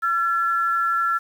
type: tone pair together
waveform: sine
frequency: 1356 / 1710.1 Hz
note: E6 / A6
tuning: +49 / -50 cents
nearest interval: major third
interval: 401 cents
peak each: -19 / -27 dBFS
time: 0.02-1.19 s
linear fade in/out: 20 ms
effects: 8-bit